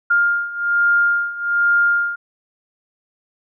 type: beating tone pair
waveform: sine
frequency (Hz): 1405 / 1406.2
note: F6 / F6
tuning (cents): +10 / +11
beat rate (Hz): 1.2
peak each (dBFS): -19 / -16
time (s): 0.1-2.16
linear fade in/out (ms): 10
effects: none